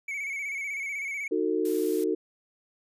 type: tone with vibrato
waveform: triangle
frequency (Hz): 2236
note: C#7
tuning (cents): +14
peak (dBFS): -29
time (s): 0.08-1.28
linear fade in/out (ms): 5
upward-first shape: square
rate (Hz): 16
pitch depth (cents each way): 44
type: chord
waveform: sine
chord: D# diminished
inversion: none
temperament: equal with one note detuned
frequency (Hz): 311.1 / 370 / 450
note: D#4 / F#4 / A4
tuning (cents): 0 / 0 / +39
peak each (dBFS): -29 / -28 / -28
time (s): 1.31-2.15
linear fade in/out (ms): 10
type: noise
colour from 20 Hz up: blue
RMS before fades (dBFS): -41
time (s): 1.65-2.04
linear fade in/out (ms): 2
effects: resampled to 32000 Hz